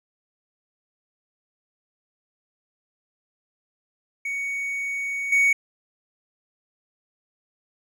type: tone with level steps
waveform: triangle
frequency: 2234 Hz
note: C#7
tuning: 13 cents sharp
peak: -24 / -14 dBFS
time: 4.25-5.53 s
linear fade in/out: 5 ms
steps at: 5.32 s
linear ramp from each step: 5 ms
effects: none